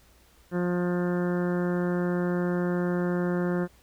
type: harmonic tone with a mistuned harmonic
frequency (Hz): 177.2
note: F3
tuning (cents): +25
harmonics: 1 / 2 / 3 / 4 / 5 / 6 / 7 / 8 / 9 / 10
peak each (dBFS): -26 / -29 / -34 / -42 / -45 / -43 / -45 / -42 / -44 / -45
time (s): 0.51-3.68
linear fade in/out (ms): 50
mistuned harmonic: 9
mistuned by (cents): -16
effects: added 60 Hz sine -60 dBFS peak until 3.82 s + pink hiss -60 dBFS RMS until 3.82 s